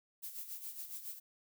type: noise with tremolo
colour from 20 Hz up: violet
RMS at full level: -43 dBFS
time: 0.22-1.2 s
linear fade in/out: 20 ms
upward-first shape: sine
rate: 7.2 Hz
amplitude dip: 65%
effects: none